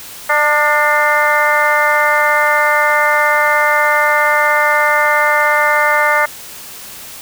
harmonic tone with a mistuned harmonic, 298.6 Hz, D4, 29 cents sharp, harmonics 2 / 3 / 4 / 5 / 6 / 7, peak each -17 / -17 / -17 / -17 / -17 / -17 dBFS, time 0.29-6.26 s, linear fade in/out 10 ms, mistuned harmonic 5, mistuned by -50 cents, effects white hiss -32 dBFS RMS until 7.21 s

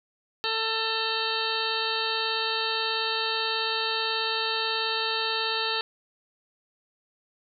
harmonic tone with a mistuned harmonic, 445.4 Hz, A4, 21 cents sharp, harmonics 1 / 2 / 3 / 4 / 6 / 7 / 8 / 9 / 10, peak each -34 / -34 / -34 / -34 / -34 / -34 / -34 / -34 / -34 dBFS, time 0.44-5.81 s, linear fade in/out 0 ms, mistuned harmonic 8, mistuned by +73 cents, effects none

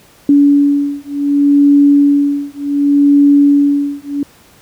sine beating tone pair, 284.9 / 285.57 Hz, C#4 / D4, +48 / -48 cents, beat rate 0.67 Hz, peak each -10 dBFS, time 0.29-4.23 s, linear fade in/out 2 ms, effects pink hiss -45 dBFS RMS until 4.61 s + high-pass 60 Hz 12 dB/octave

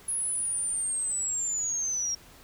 sine linear sweep, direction down, 10548 to 5570 Hz, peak -27 dBFS, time 0.08-2.15 s, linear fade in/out 5 ms, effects pink hiss -53 dBFS RMS until 2.43 s

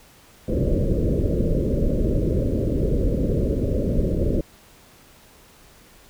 pink low-pass noise, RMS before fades -21 dBFS, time 0.48-4.41 s, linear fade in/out 5 ms, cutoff 590 Hz, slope 96 dB/octave, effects pink hiss -51 dBFS RMS until 6.09 s

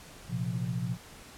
sine chord, Bb suspended second, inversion none, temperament equal, 116.54 / 130.81 / 174.61 Hz, Bb2 / C3 / F3, 0 / 0 / 0 cents, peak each -34 dBFS, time 0.28-0.98 s, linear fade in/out 50 ms, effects pink hiss -50 dBFS RMS until 1.37 s + low-pass 12000 Hz 12 dB/octave

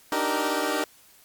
15% pulse chord, Eb major seventh, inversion third, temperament equal with one note detuned, 293.7 / 311.1 / 386.6 / 466.2 Hz, D4 / Eb4 / G4 / Bb4, 0 / 0 / -24 / 0 cents, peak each -23 dBFS, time 0.12-0.84 s, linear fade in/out 2 ms, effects white hiss -55 dBFS RMS until 1.24 s + MP3 96 kbps

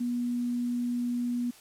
sine tone, 242.3 Hz, B3, 33 cents flat, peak -27 dBFS, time 0-1.51 s, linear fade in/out 10 ms, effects white hiss -54 dBFS RMS until 1.6 s + low-pass 12000 Hz 12 dB/octave

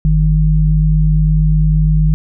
sine tone pair together, 49 / 155.56 Hz, G1 / D#3, 0 / 0 cents, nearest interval octave + minor sixth, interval 2000 cents, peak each -11 dBFS, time 0.05-2.14 s, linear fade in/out 0 ms, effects none

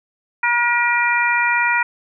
harmonic tone, 477.7 Hz, A#4, 42 cents sharp, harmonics 2 / 3 / 4 / 5, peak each -20 / -20 / -20 / -20 dBFS, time 0.43-1.83 s, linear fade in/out 5 ms, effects none

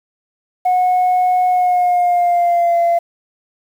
sine tone with pitch glide, 730 to 685.1 Hz, F#5 to F5, -24 to -33 cents, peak -9 dBFS, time 0.65-2.99 s, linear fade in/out 10 ms, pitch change -109 cents, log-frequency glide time 1.48-2.77 s, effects tanh soft clip ceiling -9 dBFS + 7-bit

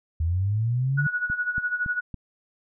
sine linear sweep, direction up, 77.78 to 147.7 Hz, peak -21 dBFS, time 0.2-1.07 s, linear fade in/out 5 ms
sine tone with tremolo, 1464 Hz, F#6, 19 cents flat, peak -21 dBFS, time 0.97-2.01 s, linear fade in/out 20 ms, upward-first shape sine, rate 12 Hz, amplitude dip 75%
click train, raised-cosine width 5 ms, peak -22 dBFS, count 4, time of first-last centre 1.3-2.143 s, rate 3.56 Hz
effects none

